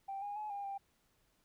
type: tone with pitch steps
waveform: sine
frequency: 784 / 817 / 849 / 805 / 791 Hz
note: G5 / G#5 / G#5 / G5 / G5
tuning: 0 / -29 / +38 / +46 / +15 cents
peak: -38 dBFS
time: 0.08-0.78 s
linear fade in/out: 10 ms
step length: 140 ms
effects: tanh soft clip ceiling -34 dBFS + pink hiss -75 dBFS RMS until 1.44 s